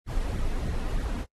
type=noise with flanger; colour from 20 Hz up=brown; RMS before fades=-28 dBFS; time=0.06-1.26 s; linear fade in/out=50 ms; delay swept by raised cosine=0.49 to 4.29 ms; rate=3.2 Hz; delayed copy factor=+0.7; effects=noise-tail reverb RT60 0.1 s tail -24 dB re dry + AAC 32 kbps